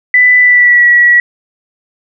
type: tone with pitch glide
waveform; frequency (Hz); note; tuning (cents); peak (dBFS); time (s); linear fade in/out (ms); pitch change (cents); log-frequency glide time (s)
sine; 1991 to 1931; B6 to B6; +14 to -39; -3; 0.14-1.2; 2; -53; 0.39-0.85
effects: none